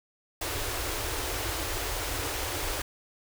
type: band-stop noise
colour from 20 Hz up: pink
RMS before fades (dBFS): -32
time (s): 0.41-2.82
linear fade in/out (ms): 5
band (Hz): 120 to 280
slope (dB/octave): 96
effects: none